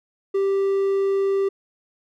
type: tone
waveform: triangle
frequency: 392 Hz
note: G4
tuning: in tune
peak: -16 dBFS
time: 0.34-1.49 s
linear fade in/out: 10 ms
effects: none